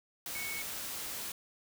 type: tone in noise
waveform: sine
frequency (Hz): 2215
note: C#7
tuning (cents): -2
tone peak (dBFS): -39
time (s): 0.35-0.62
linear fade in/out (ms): 2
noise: white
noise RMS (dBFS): -40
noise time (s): 0.26-1.32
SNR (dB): -2
effects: none